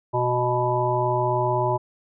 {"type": "harmonic tone", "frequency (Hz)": 123.47, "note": "B2", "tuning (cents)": 0, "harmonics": [1, 3, 5, 7, 8], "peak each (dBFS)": [-26, -26, -26, -26, -26], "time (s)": [0.13, 1.78], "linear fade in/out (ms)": 20, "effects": []}